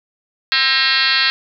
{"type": "tone with frequency modulation", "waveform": "sine", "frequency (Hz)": 2988, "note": "F#7", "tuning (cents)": 16, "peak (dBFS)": -12, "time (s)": [0.52, 1.3], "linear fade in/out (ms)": 0, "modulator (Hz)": 278, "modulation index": 5.7, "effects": []}